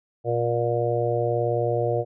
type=harmonic tone; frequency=118.7 Hz; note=A#2; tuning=32 cents sharp; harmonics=1 / 3 / 4 / 5 / 6; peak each=-27 / -29 / -25 / -27 / -30 dBFS; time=0.24-2.05 s; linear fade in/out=50 ms; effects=none